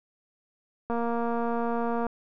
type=click train; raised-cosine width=1 ms; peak=-17 dBFS; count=274; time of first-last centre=0.9-2.067 s; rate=234 Hz; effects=none